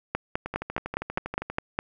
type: two click trains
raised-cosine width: 0.5 ms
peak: -10 / -17 dBFS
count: 9 / 14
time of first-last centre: 0.15-1.789 / 0.46-1.5 s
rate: 4.88 / 12.5 Hz
effects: none